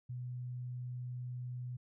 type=tone; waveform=sine; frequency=124.2 Hz; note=B2; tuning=10 cents sharp; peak=-39 dBFS; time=0.09-1.77 s; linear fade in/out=10 ms; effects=none